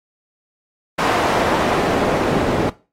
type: noise with band-pass filter sweep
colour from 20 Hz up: pink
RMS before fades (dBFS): -18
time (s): 0.98-2.7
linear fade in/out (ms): 10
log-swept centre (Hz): 820 to 340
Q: 0.81
effects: noise-tail reverb RT60 0.3 s tail -18 dB re dry + AAC 48 kbps